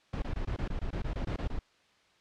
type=noise bursts; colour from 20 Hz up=brown; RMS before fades=-33 dBFS; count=13; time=0.13-1.591 s; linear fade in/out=5 ms; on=93 ms; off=21 ms; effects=white hiss -65 dBFS RMS until 2.2 s + low-pass 4000 Hz 12 dB/octave